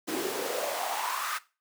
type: noise with high-pass filter sweep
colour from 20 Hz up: pink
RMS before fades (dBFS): -32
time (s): 0.07-1.39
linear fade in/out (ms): 20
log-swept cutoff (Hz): 290 to 1400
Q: 5.1
effects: noise-tail reverb RT60 0.3 s tail -18 dB re dry